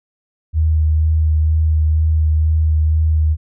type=tone with vibrato; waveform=sine; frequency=78.3 Hz; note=D#2; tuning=11 cents sharp; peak=-11 dBFS; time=0.53-3.37 s; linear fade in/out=50 ms; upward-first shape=sine; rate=2.1 Hz; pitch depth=16 cents each way; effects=none